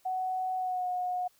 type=tone with pitch glide; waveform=sine; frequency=745 to 725.5 Hz; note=F#5 to F#5; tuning=+12 to -34 cents; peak=-29 dBFS; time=0.05-1.28 s; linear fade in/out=10 ms; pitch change=-46 cents; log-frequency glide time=0.56-0.88 s; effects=white hiss -66 dBFS RMS until 1.39 s